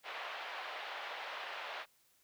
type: band-pass noise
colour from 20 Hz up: pink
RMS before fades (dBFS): -44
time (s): 0.03-1.86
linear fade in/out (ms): 50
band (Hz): 620 to 3500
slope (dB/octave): 24
effects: white hiss -71 dBFS RMS until 2.23 s